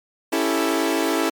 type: chord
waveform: sawtooth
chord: A dominant seventh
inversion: first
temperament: equal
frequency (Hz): 277.2 / 329.6 / 392 / 440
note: C#4 / E4 / G4 / A4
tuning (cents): 0 / 0 / 0 / 0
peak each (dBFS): -21 / -18 / -24 / -22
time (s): 0.32-1.3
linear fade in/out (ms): 10
effects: MP3 96 kbps